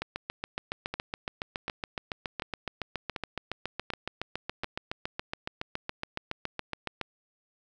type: two click trains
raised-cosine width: 0.3 ms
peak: -17 / -16 dBFS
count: 6 / 51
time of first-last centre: 0.94-4.644 / 0.02-7.013 s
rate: 1.35 / 7.15 Hz
effects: none